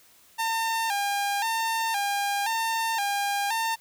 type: tone with vibrato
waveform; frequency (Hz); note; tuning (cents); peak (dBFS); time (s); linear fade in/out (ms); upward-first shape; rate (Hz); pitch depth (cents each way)
sawtooth; 854; G#5; +48; -21; 0.38-3.76; 20; square; 0.96; 100
effects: white hiss -57 dBFS RMS until 3.8 s